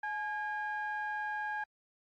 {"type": "ring-modulated tone", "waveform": "triangle", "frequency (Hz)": 392, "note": "G4", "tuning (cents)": 0, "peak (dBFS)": -29, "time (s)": [0.03, 1.64], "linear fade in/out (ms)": 5, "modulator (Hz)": 1240, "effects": ["high-pass 150 Hz 12 dB/octave", "AAC 64 kbps"]}